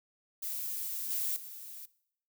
violet noise with level steps, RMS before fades -37 / -33 / -46 dBFS, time 0.42-1.86 s, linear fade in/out 10 ms, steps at 1.1 / 1.36 s, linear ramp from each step 5 ms, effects noise-tail reverb RT60 0.7 s tail -20 dB re dry

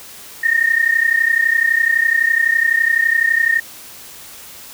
sine tone pair together, 1824 / 1855.9 Hz, A#6 / A#6, -38 / -8 cents, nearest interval unison, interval 30 cents, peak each -15 dBFS, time 0.43-3.6 s, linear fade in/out 10 ms, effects white hiss -37 dBFS RMS until 4.73 s

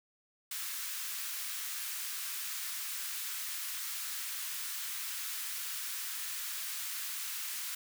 white high-pass noise, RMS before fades -39 dBFS, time 0.51-7.75 s, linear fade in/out 5 ms, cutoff 1200 Hz, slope 24 dB/octave, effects none

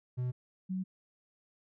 triangle / sine tone pair in turn, 125 / 186.85 Hz, B2 / F#3, +21 / +17 cents, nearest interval perfect fifth, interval 696 cents, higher second, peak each -29 / -32 dBFS, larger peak first, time 0.17-0.32 / 0.69-0.84 s, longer neither, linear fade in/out 20 ms, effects none

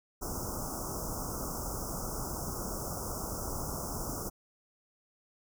pink band-stop noise, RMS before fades -37 dBFS, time 0.21-4.3 s, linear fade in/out 20 ms, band 1400 to 5200 Hz, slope 96 dB/octave, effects none

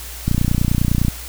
click train, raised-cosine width 5 ms, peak -4 dBFS, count 25, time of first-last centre 0.28-1.083 s, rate 29.9 Hz, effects added 60 Hz sine -33 dBFS peak until 1.28 s + white hiss -34 dBFS RMS until 1.28 s

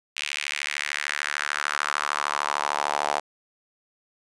sawtooth tone with high-pass filter sweep, 73.3 Hz, D2, 3 cents flat, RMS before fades -28 dBFS, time 0.16-3.2 s, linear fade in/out 10 ms, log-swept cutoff 2600 to 760 Hz, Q 2.8, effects resampled to 22050 Hz + 8-bit

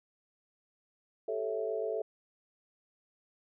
sine chord, A dominant seventh, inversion third, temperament equal, 392 / 440 / 554.4 / 659.3 Hz, G4 / A4 / C#5 / E5, 0 / 0 / 0 / 0 cents, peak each -40 / -34 / -40 / -37 dBFS, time 1.28-2.02 s, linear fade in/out 5 ms, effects none

